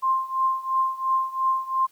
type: tone with tremolo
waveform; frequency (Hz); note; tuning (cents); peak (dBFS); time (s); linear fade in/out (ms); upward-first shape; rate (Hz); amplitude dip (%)
sine; 1053; C6; +11; -17; 0.02-1.87; 20; triangle; 2.9; 90
effects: white hiss -60 dBFS RMS until 1.91 s